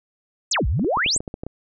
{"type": "exponential two-way sweep", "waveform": "sine", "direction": "down then up", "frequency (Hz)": [8810, 51, 8810], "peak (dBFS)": -18, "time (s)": [0.51, 1.18], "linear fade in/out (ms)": 5, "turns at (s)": 0.67}
{"type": "clicks", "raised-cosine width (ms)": 2, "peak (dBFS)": -17, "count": 10, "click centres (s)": [0.795, 0.846, 0.972, 1.062, 1.163, 1.205, 1.278, 1.341, 1.435, 1.466]}
{"effects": []}